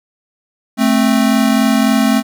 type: tone pair together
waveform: square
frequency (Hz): 219.4 / 263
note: A3 / C4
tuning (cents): -5 / +9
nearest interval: minor third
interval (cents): 314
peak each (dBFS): -13 / -14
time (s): 0.77-2.23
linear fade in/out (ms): 50
effects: none